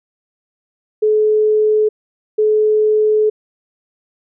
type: tone bursts at uneven times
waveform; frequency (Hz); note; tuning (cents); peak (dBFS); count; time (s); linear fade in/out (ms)
sine; 428.5; A4; -46; -10; 2; 1.02-1.89 / 2.38-3.3; 10
effects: none